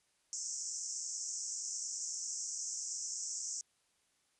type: band-pass noise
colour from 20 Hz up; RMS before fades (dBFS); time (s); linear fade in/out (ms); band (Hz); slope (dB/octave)
pink; -41; 0.33-3.61; 0; 5500 to 7900; 96
effects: white hiss -75 dBFS RMS until 4.39 s + resampled to 24000 Hz